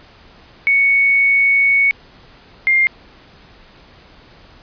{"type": "tone pair in turn", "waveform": "sine", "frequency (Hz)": [2222, 2113], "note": ["C#7", "C7"], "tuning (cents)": [4, 16], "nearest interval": "minor second", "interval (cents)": 88, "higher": "first", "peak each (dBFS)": -10, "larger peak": "neither", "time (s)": [[0.67, 1.91], [2.67, 2.87]], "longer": "first", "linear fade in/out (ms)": 0, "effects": ["pink hiss -45 dBFS RMS until 4.62 s", "resampled to 11025 Hz"]}